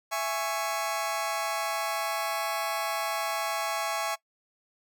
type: chord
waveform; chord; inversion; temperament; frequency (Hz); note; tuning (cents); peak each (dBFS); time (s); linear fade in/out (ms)
sawtooth; C# minor; first; just; 665.2 / 831.5 / 1108.7; E5 / G#5 / C#6; +16 / +2 / 0; -29; 0.11-4.16; 20
effects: noise-tail reverb RT60 0.1 s tail -21 dB re dry